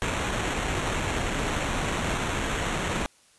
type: noise with sample-and-hold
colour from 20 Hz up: pink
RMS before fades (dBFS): -28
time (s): 0.02-3.06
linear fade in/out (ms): 0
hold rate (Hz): 4900
effects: white hiss -59 dBFS RMS until 3.38 s + resampled to 24000 Hz